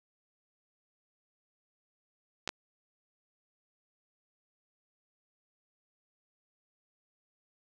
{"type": "clicks", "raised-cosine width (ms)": 0.2, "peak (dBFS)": -16, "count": 2, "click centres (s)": [2.476, 2.491], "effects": []}